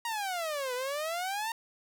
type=exponential two-way sweep; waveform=sawtooth; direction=down then up; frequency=953 to 489.4 to 928 Hz; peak=-28 dBFS; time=0.05-1.52 s; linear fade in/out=2 ms; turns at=0.74 s; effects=none